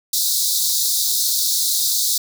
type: high-pass noise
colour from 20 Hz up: pink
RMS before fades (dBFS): -19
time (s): 0.13-2.18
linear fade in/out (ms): 5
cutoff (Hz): 3700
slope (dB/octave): 96
effects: none